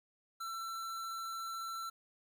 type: tone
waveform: square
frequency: 1343 Hz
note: E6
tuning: 32 cents sharp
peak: -40 dBFS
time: 0.4-1.9 s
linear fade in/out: 10 ms
effects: 12-bit

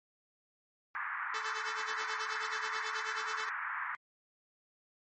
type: band-pass noise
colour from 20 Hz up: white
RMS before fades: -38 dBFS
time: 0.95-3.95 s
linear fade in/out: 0 ms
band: 980 to 1900 Hz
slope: 48 dB/octave
type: tone with tremolo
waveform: 5% pulse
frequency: 437.4 Hz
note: A4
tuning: 10 cents flat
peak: -26 dBFS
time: 1.34-3.49 s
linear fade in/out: 2 ms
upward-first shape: sine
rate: 9.3 Hz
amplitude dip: 80%
effects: MP3 32 kbps

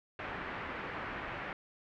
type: low-pass noise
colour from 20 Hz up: white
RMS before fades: -41 dBFS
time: 0.19-1.53 s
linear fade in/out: 2 ms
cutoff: 2100 Hz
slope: 24 dB/octave
effects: none

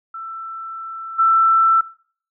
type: tone with level steps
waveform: sine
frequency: 1333 Hz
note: E6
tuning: 19 cents sharp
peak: -28 / -11 dBFS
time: 0.14-1.81 s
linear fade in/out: 5 ms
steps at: 1.18 s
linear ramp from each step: 20 ms
effects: noise-tail reverb RT60 0.5 s tail -20 dB re dry

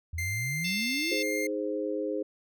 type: exponential sweep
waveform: sine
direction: up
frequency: 78.3 to 370 Hz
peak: -32 dBFS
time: 0.13-1.15 s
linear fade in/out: 5 ms
type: tone with pitch glide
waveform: 45% pulse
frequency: 2093 to 2112 Hz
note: C7 to C7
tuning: 0 to +16 cents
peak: -31 dBFS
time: 0.18-1.47 s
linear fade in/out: 5 ms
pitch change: +16 cents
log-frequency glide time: 0.56-1.1 s
type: harmonic tone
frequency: 890 Hz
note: A5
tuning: 20 cents sharp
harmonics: 3 / 4 / 5 / 6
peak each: -36 / -37 / -38 / -39 dBFS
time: 0.64-1.23 s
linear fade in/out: 10 ms
type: chord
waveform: sine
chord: Ab major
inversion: second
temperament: equal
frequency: 311.1 / 415.3 / 523.3 Hz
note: Eb4 / Ab4 / C5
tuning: 0 / 0 / 0 cents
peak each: -33 dBFS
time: 1.11-2.23 s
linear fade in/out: 10 ms
effects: none

